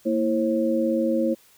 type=tone cluster; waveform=sine; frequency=230.7 / 328.5 / 537 Hz; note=A#3 / E4 / C5; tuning=-18 / -6 / +45 cents; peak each=-24 dBFS; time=0.05-1.35 s; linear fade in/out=20 ms; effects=white hiss -56 dBFS RMS until 1.57 s